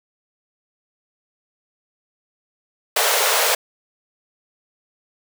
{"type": "high-pass noise", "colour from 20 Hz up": "pink", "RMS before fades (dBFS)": -18, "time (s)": [2.96, 3.55], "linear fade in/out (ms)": 5, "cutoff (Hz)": 420, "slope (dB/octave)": 96, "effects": []}